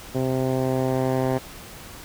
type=tone with low-pass filter sweep; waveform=10% pulse; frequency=130.3 Hz; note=C3; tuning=7 cents flat; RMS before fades=-23 dBFS; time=0.14-1.39 s; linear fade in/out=20 ms; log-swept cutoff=540 to 1200 Hz; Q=0.78; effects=pink hiss -41 dBFS RMS until 2.04 s